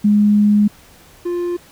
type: tone pair in turn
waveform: sine / triangle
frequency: 207.7 / 350.2 Hz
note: G#3 / F4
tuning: 0 / +5 cents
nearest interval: major sixth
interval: 905 cents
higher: second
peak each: -9 / -16 dBFS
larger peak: first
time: 0.04-0.68 / 1.25-1.57 s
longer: first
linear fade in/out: 10 ms
effects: pink hiss -46 dBFS RMS until 1.71 s